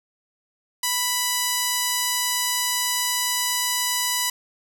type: tone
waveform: 5% pulse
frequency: 987.8 Hz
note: B5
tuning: in tune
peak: -9 dBFS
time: 0.83-4.3 s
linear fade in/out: 5 ms
effects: none